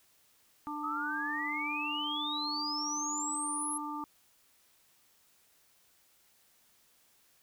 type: harmonic tone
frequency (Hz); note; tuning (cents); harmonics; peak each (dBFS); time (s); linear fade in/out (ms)
296.9; D4; +19; 1 / 3 / 4; -40 / -40 / -40; 0.67-4.04; 0
type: exponential sweep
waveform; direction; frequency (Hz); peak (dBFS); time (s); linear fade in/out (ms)
sine; up; 1244.5 to 11140; -34; 0.83-3.78; 10
effects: white hiss -67 dBFS RMS until 7.42 s